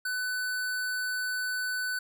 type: tone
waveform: square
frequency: 1500 Hz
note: F#6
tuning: 23 cents sharp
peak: -30 dBFS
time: 0.05-1.99 s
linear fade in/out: 5 ms
effects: none